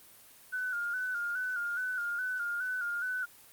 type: tone with vibrato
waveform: sine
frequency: 1457 Hz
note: F#6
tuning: 27 cents flat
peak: -31 dBFS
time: 0.52-3.26 s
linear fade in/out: 20 ms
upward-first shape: square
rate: 2.4 Hz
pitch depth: 53 cents each way
effects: white hiss -56 dBFS RMS until 3.52 s + Opus 24 kbps